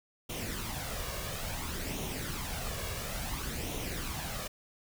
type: noise with flanger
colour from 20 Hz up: pink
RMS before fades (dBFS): -37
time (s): 0.29-4.48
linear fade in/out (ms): 10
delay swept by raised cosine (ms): 0.31 to 1.81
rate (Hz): 0.58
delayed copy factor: +0.55
effects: none